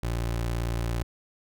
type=tone; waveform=25% pulse; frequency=57.9 Hz; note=A#1; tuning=11 cents flat; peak=-23 dBFS; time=0.03-1.03 s; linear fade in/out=5 ms; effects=none